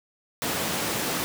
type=high-pass noise; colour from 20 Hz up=pink; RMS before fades=-28 dBFS; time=0.42-1.24 s; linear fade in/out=0 ms; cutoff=160 Hz; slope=12 dB/octave; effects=none